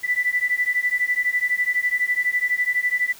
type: beating tone pair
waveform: sine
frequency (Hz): 1975.5 / 1987.5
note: B6 / B6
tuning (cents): 0 / +10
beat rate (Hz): 12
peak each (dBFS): -22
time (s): 0.03-3.13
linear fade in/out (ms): 20
effects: white hiss -45 dBFS RMS until 3.19 s